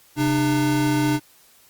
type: tone pair together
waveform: square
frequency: 133.63 / 300 Hz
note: C3 / D4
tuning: +37 / +37 cents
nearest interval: octave + major second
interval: 1400 cents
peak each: -24 / -20 dBFS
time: 0.16-1.2 s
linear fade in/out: 50 ms
effects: white hiss -54 dBFS RMS until 1.69 s + Opus 48 kbps